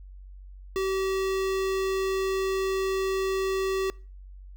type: tone with notch filter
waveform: square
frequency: 383.4 Hz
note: G4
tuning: 38 cents flat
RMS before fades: -27 dBFS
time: 0.76-3.9 s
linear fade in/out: 0 ms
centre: 11000 Hz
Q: 1.1
effects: noise-tail reverb RT60 0.4 s tail -25 dB re dry + added 47 Hz sine -42 dBFS peak until 4.56 s